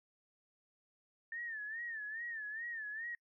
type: tone with vibrato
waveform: sine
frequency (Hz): 1791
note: A6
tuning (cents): +30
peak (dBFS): -40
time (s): 1.32-3.15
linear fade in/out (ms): 2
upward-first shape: sine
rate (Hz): 2.4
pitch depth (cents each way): 110
effects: noise-tail reverb RT60 0.1 s tail -26 dB re dry